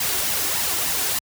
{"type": "noise with flanger", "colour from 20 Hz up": "white", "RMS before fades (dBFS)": -23, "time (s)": [0, 1.19], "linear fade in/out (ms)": 5, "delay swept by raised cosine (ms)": [0.99, 2.89], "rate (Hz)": 3.4, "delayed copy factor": 0.55, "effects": ["high-pass 60 Hz 12 dB/octave"]}